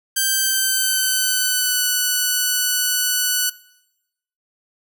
5% pulse tone with pitch glide, 1568 to 1484.3 Hz, G6 to F#6, 0 to +5 cents, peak -6 dBFS, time 0.16-3.5 s, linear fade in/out 10 ms, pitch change -95 cents, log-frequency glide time 0.27-1.86 s, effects noise-tail reverb RT60 0.9 s tail -21 dB re dry

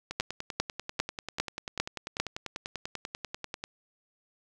two click trains, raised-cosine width 0.2 ms, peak -18 / -9 dBFS, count 37 / 6, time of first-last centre 0.11-3.639 / 0.2-2.2 s, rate 10.2 / 2.5 Hz, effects none

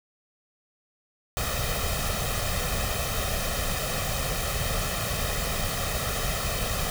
pink noise with comb filter, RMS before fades -28 dBFS, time 1.37-6.9 s, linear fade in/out 0 ms, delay 1.6 ms, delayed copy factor +0.7, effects none

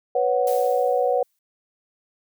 sine chord, B suspended second, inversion none, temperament equal, 493.9 / 554.4 / 740 Hz, B4 / C#5 / F#5, 0 / 0 / 0 cents, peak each -21 / -23 / -23 dBFS, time 0.15-1.23 s, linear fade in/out 5 ms
blue noise with exponential decay, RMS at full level -34 dBFS, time 0.47-1.39 s, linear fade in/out 2 ms, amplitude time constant 200 ms
effects none

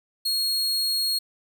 40% pulse tone, 4294 Hz, C8, 44 cents sharp, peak -21 dBFS, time 0.25-1.19 s, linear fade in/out 10 ms, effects none

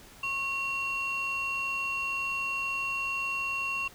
sine tone pair together, 1091.2 / 2741 Hz, C#6 / F7, -28 / -33 cents, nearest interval octave + major third, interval 1595 cents, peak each -33 / -28 dBFS, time 0.23-3.88 s, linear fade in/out 5 ms, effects tanh soft clip ceiling -26 dBFS + pink hiss -52 dBFS RMS until 3.94 s

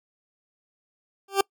20% pulse tone with exponential growth, 392.8 Hz, G4, 4 cents sharp, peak -10 dBFS, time 1.28-1.41 s, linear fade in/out 5 ms, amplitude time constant 27 ms, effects noise-tail reverb RT60 0.1 s tail -25 dB re dry

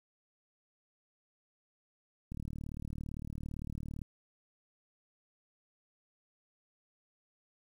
click train, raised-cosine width 5 ms, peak -29 dBFS, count 65, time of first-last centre 2.32-4.018 s, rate 37.7 Hz, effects 10-bit

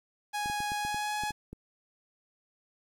sawtooth tone with pitch glide, 830.6 to 840.7 Hz, G#5 to G#5, 0 to +21 cents, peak -27 dBFS, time 0.33-1.32 s, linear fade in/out 20 ms, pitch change +21 cents, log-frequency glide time 0.76-1.14 s
clicks, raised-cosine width 3 ms, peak -29 dBFS, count 9, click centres 0.459 / 0.499 / 0.604 / 0.719 / 0.85 / 0.945 / 1.236 / 1.307 / 1.53 s
effects low-pass 12000 Hz 12 dB/octave + 10-bit

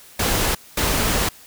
pink noise bursts at uneven times, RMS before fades -20 dBFS, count 2, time 0.19-0.55 / 0.77-1.29 s, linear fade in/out 5 ms, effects white hiss -46 dBFS RMS until 1.46 s

